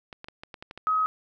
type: clicks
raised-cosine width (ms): 0.3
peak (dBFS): -24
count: 8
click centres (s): 0.128 / 0.244 / 0.285 / 0.435 / 0.542 / 0.625 / 0.711 / 0.776
type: tone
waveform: sine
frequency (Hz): 1269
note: D#6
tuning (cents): +34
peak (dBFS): -21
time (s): 0.87-1.06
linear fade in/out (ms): 0
effects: none